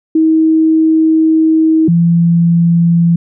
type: tone pair in turn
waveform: sine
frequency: 318.7 / 169.51 Hz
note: D#4 / E3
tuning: +42 / +49 cents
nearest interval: major seventh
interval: 1093 cents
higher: first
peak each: -6 dBFS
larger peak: neither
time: 0.15-1.88 / 1.88-3.16 s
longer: first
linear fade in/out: 5 ms
effects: none